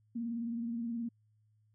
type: tone with vibrato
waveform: sine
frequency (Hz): 233.1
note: A#3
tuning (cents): 0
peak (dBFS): -34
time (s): 0.15-1.09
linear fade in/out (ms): 10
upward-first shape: triangle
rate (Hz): 19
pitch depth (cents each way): 56
effects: added 107 Hz sine -67 dBFS peak until 1.74 s